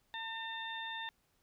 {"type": "harmonic tone", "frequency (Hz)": 903, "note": "A5", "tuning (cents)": 45, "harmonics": [1, 2, 3, 4], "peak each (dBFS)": [-44, -43, -52, -44], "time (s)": [0.14, 1.09], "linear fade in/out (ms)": 0, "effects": ["pink hiss -75 dBFS RMS until 1.42 s"]}